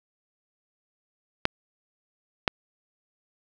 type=clicks; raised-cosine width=0.3 ms; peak=-4 dBFS; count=2; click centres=1.454 / 2.478 s; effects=none